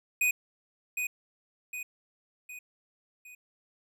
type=tone with echo; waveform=square; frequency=2489 Hz; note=D#7; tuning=in tune; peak=-24 dBFS; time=0.21-0.31 s; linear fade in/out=5 ms; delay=760 ms; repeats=4; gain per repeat=-6 dB; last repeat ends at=3.35 s; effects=none